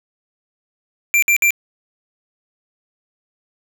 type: tone bursts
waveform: square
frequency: 2360 Hz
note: D7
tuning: 8 cents sharp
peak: -12 dBFS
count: 3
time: 1.14-1.506 s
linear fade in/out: 0 ms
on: 84 ms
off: 57 ms
effects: none